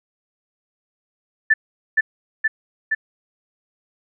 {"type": "tone with echo", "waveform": "sine", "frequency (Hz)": 1760, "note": "A6", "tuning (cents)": 0, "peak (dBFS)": -10, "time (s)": [1.5, 1.54], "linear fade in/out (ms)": 10, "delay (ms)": 470, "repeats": 3, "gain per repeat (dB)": -2, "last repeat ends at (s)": 2.95, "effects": []}